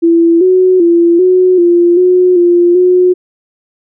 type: tone with pitch steps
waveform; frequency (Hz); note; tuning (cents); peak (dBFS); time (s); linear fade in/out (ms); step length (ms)
sine; 335.2 / 369.9 / 340.7 / 367.5 / 346.5 / 363.7 / 348.7 / 363; E4 / F#4 / F4 / F#4 / F4 / F#4 / F4 / F#4; +29 / 0 / -43 / -12 / -14 / -30 / -3 / -33; -4; 0.02-3.14; 20; 390
effects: none